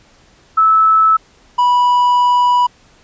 sine / triangle tone pair in turn, 1306 / 981.1 Hz, E6 / B5, -17 / -12 cents, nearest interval perfect fourth, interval 495 cents, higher first, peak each -7 dBFS, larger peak neither, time 0.57-1.17 / 1.58-2.67 s, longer second, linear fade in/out 10 ms, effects pink hiss -49 dBFS RMS until 3.03 s + resampled to 16000 Hz

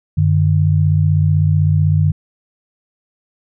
sine tone pair together, 95.2 / 151.12 Hz, F#2 / D3, +50 / +50 cents, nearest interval minor sixth, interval 800 cents, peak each -13 dBFS, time 0.17-2.12 s, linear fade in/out 10 ms, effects none

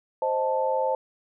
sine chord, A diminished, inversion first, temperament equal, 523.3 / 622.3 / 880 Hz, C5 / Eb5 / A5, 0 / 0 / 0 cents, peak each -25 / -30 / -26 dBFS, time 0.22-0.95 s, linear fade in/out 2 ms, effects none

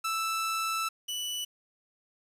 sawtooth tone pair in turn, 1321 / 2966 Hz, E6 / F#7, +3 / +4 cents, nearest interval octave + major second, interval 1401 cents, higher second, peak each -25 / -29 dBFS, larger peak first, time 0.04-0.89 / 1.08-1.45 s, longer first, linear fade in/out 10 ms, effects resampled to 32000 Hz + 9-bit

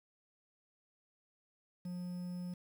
triangle tone with quantisation, 178.4 Hz, F3, 37 cents sharp, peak -37 dBFS, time 1.85-2.54 s, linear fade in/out 5 ms, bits 10, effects none

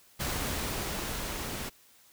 pink noise with level ramp, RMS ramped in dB -32 to -37 dBFS, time 0.19-1.7 s, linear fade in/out 20 ms, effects white hiss -60 dBFS RMS until 2.12 s

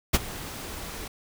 pink noise with ADSR envelope, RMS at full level -18 dBFS, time 0.13-1.08 s, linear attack 16 ms, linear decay 31 ms, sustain -19 dB, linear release 7 ms, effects none

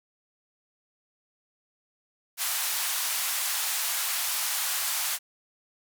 white band-pass noise, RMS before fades -29 dBFS, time 2.37-5.19 s, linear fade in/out 50 ms, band 760 to 16000 Hz, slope 24 dB/octave, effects none

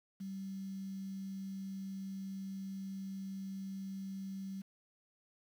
sine tone with quantisation, 193.2 Hz, G3, 25 cents flat, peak -40 dBFS, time 0.2-4.62 s, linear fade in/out 10 ms, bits 10, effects none

